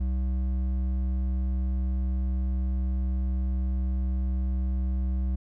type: tone with hard clipping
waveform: triangle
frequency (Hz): 64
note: C2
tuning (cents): -38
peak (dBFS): -26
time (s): 0-5.36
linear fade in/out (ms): 10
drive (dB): 11
effects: none